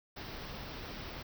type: band-stop noise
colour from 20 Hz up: pink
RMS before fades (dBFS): -44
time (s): 0.16-1.23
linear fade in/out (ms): 10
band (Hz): 5700 to 15000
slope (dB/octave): 96
effects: none